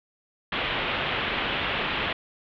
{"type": "low-pass noise", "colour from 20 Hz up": "white", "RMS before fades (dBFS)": -28, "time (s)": [0.52, 2.13], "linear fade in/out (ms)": 5, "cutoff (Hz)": 3400, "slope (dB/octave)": 48, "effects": []}